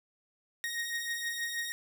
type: beating tone pair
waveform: sawtooth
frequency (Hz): 1864.7 / 1871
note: A#6 / A#6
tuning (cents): 0 / +6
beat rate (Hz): 6.3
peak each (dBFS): -36 / -31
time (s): 0.64-1.72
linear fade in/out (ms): 0
effects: none